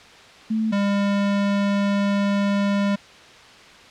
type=tone pair in turn; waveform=sine / square; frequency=220.2 / 200.9 Hz; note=A3 / G3; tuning=+2 / +43 cents; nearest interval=major second; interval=159 cents; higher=first; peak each=-19 dBFS; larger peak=neither; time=0.5-0.72 / 0.72-2.96 s; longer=second; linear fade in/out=10 ms; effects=white hiss -45 dBFS RMS until 3.9 s + low-pass 4000 Hz 12 dB/octave